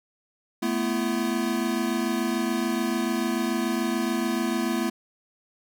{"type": "chord", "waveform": "square", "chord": "A suspended second", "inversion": "none", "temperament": "equal with one note detuned", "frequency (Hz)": [220, 246.9, 337.1], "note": ["A3", "B3", "E4"], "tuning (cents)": [0, 0, 39], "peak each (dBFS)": -29, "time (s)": [0.62, 4.9], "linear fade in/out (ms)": 10, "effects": []}